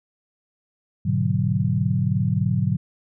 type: chord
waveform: sine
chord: G# half-diminished seventh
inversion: none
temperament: equal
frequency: 103.83 / 123.47 / 146.83 / 185 Hz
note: G#2 / B2 / D3 / F#3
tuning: 0 / 0 / 0 / 0 cents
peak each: -24 dBFS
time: 1.05-2.77 s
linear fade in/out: 10 ms
effects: none